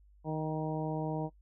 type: harmonic tone with a mistuned harmonic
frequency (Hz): 156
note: D#3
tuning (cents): +5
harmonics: 1 / 2 / 3 / 4 / 5 / 6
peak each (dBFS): -35 / -38 / -40 / -41 / -42 / -43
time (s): 0.24-1.3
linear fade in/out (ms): 50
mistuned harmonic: 6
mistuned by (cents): +18
effects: noise-tail reverb RT60 0.1 s tail -21 dB re dry + added 50 Hz sine -58 dBFS peak until 1.41 s